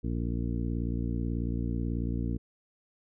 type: harmonic tone with a mistuned harmonic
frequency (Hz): 58.27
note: A#1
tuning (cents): 0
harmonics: 1 / 2 / 3 / 4 / 5 / 6 / 8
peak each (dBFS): -32 / -34 / -38 / -36 / -38 / -44 / -47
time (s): 0.03-2.38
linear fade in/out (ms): 20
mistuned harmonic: 8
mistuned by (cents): -40
effects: none